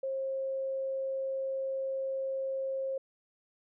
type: tone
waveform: sine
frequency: 535 Hz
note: C5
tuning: 38 cents sharp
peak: -31 dBFS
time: 0.03-2.98 s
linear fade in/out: 5 ms
effects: none